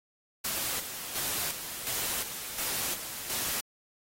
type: noise with tremolo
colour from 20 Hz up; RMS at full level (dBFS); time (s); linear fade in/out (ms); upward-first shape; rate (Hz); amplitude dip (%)
white; -32; 0.44-3.61; 10; square; 1.4; 55
effects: AAC 48 kbps